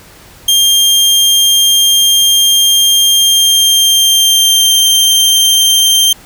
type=tone with pitch glide; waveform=sawtooth; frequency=3200 to 3156 Hz; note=G7 to G7; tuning=+35 to +11 cents; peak=-3 dBFS; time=0.48-6.13 s; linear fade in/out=5 ms; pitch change=-24 cents; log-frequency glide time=3.14-4.79 s; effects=pink hiss -38 dBFS RMS until 6.25 s